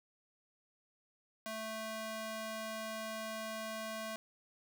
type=tone with high-pass filter; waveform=square; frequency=220 Hz; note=A3; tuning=in tune; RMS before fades=-42 dBFS; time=1.46-4.16 s; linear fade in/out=0 ms; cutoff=510 Hz; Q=0.81; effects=none